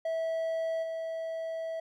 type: tone with level steps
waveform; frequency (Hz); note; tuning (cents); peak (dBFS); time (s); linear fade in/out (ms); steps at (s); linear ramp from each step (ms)
triangle; 652; E5; -19; -27 / -31; 0.05-1.8; 5; 0.82; 20
effects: none